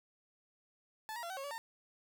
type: tone with pitch steps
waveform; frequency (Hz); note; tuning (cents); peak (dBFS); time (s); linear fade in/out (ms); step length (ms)
30% pulse; 871 / 950 / 683 / 760 / 546 / 571 / 910; A5 / A#5 / F5 / F#5 / C#5 / D5 / A#5; -18 / +33 / -39 / +46 / -26 / -49 / -42; -38; 1.09-1.58; 0; 70
effects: none